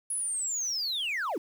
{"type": "linear sweep", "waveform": "sine", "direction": "down", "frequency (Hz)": [10548, 250.3], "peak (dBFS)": -26, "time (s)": [0.1, 1.38], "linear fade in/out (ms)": 5, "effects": ["tanh soft clip ceiling -28 dBFS", "9-bit"]}